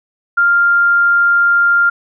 sine tone, 1396.9 Hz, F6, in tune, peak -8 dBFS, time 0.37-1.9 s, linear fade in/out 10 ms, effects none

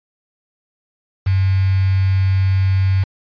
sine tone with quantisation, 95.7 Hz, G2, 41 cents flat, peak -12 dBFS, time 1.26-3.04 s, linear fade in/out 10 ms, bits 5, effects resampled to 11025 Hz

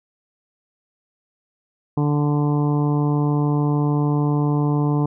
harmonic tone, 146.83 Hz, D3, in tune, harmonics 1 / 2 / 3 / 4 / 5 / 6 / 7 / 8, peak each -18 / -22 / -28 / -39 / -33 / -33 / -33 / -46 dBFS, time 1.97-5.06 s, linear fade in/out 5 ms, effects none

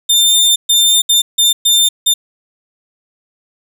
sawtooth tone bursts at uneven times, 3602 Hz, A7, 40 cents sharp, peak -5 dBFS, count 6, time 0.09-0.56 / 0.69-1.02 / 1.09-1.22 / 1.38-1.53 / 1.65-1.89 / 2.06-2.14 s, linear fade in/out 10 ms, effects none

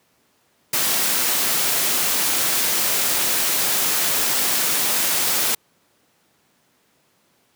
white noise, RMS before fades -20 dBFS, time 0.73-5.55 s, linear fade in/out 5 ms, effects pink hiss -62 dBFS RMS until 7.55 s + high-pass 150 Hz 12 dB/octave

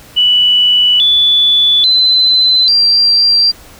sine tone with pitch steps, 2960 / 3460 / 4043 / 4726 Hz, F#7 / A7 / B7 / D8, 0 / -30 / +40 / +10 cents, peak -6 dBFS, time 0.16-3.52 s, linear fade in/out 20 ms, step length 840 ms, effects pink hiss -38 dBFS RMS until 3.79 s

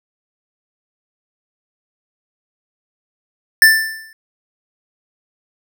square tone with exponential decay, 1771 Hz, A6, 11 cents sharp, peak -3 dBFS, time 3.62-4.13 s, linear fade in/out 1 ms, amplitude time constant 110 ms, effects none

